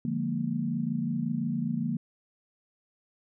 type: chord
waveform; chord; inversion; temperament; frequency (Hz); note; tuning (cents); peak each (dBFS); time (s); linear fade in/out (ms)
sine; Bb dominant seventh; first; equal; 146.83 / 174.61 / 207.7 / 233.1; D3 / F3 / Ab3 / Bb3; 0 / 0 / 0 / 0; -34 / -33 / -36 / -30; 0.05-1.97; 2
effects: none